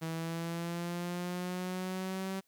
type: linear sweep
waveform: sawtooth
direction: up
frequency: 161.8 to 192.4 Hz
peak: -31 dBFS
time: 0.01-2.41 s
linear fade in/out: 20 ms
effects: white hiss -74 dBFS RMS until 2.47 s